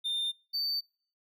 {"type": "tone pair in turn", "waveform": "triangle", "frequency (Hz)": [3612, 4573], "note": ["A7", "D8"], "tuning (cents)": [45, -47], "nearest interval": "major third", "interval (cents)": 408, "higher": "second", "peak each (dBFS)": -28, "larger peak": "neither", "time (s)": [[0.04, 0.32], [0.53, 0.81]], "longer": "neither", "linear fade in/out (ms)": 20, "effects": ["noise-tail reverb RT60 0.5 s tail -26 dB re dry"]}